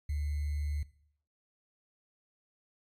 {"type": "tone with sample-and-hold", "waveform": "sine", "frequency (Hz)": 73.42, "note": "D2", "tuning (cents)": 0, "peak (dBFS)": -30, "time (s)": [0.09, 0.83], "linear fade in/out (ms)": 5, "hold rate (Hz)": 2100, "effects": ["noise-tail reverb RT60 0.6 s tail -18 dB re dry", "MP3 64 kbps"]}